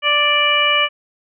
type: harmonic tone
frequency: 587.3 Hz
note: D5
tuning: in tune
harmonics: 1 / 2 / 3 / 4 / 5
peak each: -23 / -19 / -23 / -17 / -17 dBFS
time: 0.02-0.89 s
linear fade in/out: 50 ms
effects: none